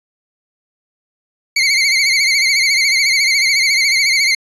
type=tone with vibrato; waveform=25% pulse; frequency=2174 Hz; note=C#7; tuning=34 cents flat; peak=-7 dBFS; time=1.56-4.35 s; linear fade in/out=5 ms; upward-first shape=sine; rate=14 Hz; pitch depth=87 cents each way; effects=resampled to 24000 Hz